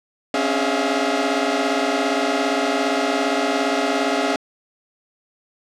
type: tone cluster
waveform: sawtooth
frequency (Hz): 266.4 / 283.8 / 414.9 / 646 / 701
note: C4 / C#4 / G#4 / E5 / F5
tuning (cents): +31 / +41 / -2 / -35 / +6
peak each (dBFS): -21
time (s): 0.34-4.36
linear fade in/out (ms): 2
effects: low-pass 6000 Hz 12 dB/octave